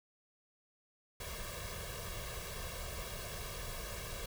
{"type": "noise with comb filter", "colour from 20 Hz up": "pink", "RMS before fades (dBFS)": -43, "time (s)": [1.2, 4.26], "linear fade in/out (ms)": 5, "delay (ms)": 1.8, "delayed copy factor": 0.95, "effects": []}